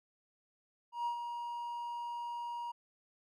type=tone with ADSR envelope; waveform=triangle; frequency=950 Hz; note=A#5; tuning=33 cents sharp; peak=-29 dBFS; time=0.92-2.72 s; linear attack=140 ms; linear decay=94 ms; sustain=-7 dB; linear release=12 ms; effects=tanh soft clip ceiling -25 dBFS